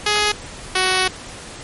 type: tone pair in turn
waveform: 5% pulse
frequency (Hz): 418.3 / 372.7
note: G#4 / F#4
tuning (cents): +12 / +13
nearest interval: major second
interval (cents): 199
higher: first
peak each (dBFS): -4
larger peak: neither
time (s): 0.06-0.32 / 0.75-1.08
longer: second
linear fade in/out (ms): 5
effects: pink hiss -35 dBFS RMS until 1.63 s + MP3 48 kbps